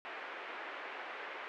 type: band-pass noise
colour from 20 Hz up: white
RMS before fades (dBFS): -45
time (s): 0.05-1.48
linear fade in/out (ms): 0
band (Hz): 360 to 2300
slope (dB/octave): 24
effects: none